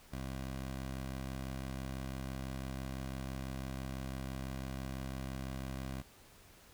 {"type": "tone", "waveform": "15% pulse", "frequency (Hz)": 66, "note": "C2", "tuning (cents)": 16, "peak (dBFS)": -33, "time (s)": [0.12, 6.02], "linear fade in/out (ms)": 10, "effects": ["pink hiss -60 dBFS RMS until 6.73 s"]}